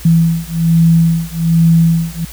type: beating tone pair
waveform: sine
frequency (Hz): 164.81 / 166.01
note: E3 / E3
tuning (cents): 0 / +13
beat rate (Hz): 1.2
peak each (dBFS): -11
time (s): 0.05-2.25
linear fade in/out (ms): 5
effects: added 58 Hz sine -31 dBFS peak until 2.32 s + white hiss -34 dBFS RMS until 2.32 s